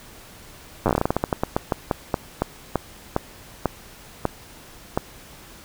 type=slowing click train; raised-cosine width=1 ms; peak=-5 dBFS; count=25; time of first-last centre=0.86-4.975 s; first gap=9 ms; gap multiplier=1.21; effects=pink hiss -45 dBFS RMS until 5.64 s